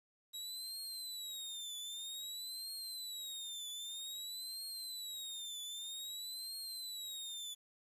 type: tone with vibrato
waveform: sawtooth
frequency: 3838 Hz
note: A#7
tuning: 50 cents sharp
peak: -40 dBFS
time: 0.33-7.55 s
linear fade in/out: 20 ms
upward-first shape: triangle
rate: 0.52 Hz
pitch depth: 180 cents each way
effects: resampled to 32000 Hz + 11-bit